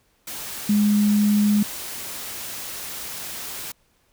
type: tone in noise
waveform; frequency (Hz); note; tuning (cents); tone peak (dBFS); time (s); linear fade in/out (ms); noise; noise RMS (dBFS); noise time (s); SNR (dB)
sine; 207.7; G#3; 0; -15; 0.69-1.63; 5; white; -33; 0.27-3.72; +15
effects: pink hiss -64 dBFS RMS until 4.12 s